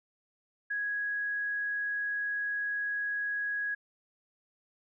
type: tone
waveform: sine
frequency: 1662 Hz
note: G#6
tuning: 1 cent sharp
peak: -30 dBFS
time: 0.7-3.75 s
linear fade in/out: 10 ms
effects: none